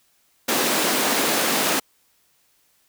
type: high-pass noise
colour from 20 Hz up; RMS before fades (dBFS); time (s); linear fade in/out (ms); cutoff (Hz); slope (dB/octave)
pink; -21; 0.48-1.8; 10; 220; 24
effects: white hiss -63 dBFS RMS until 2.88 s